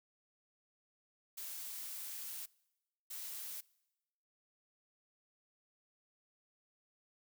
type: noise bursts at uneven times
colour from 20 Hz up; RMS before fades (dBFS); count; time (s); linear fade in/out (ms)
blue; -45; 2; 1.37-2.46 / 3.1-3.61; 10
effects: noise-tail reverb RT60 1.0 s tail -24 dB re dry